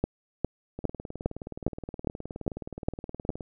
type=two click trains; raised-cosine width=2 ms; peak=-11 / -23 dBFS; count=9 / 51; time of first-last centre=0.04-3.292 / 0.79-3.408 s; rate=2.46 / 19.1 Hz; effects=none